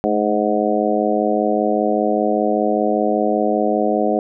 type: harmonic tone with a mistuned harmonic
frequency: 105.1 Hz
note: G#2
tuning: 21 cents sharp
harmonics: 2 / 3 / 4 / 5 / 6 / 7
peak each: -22 / -22 / -22 / -22 / -22 / -22 dBFS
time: 0.04-4.19 s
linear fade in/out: 0 ms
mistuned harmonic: 2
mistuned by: +41 cents
effects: none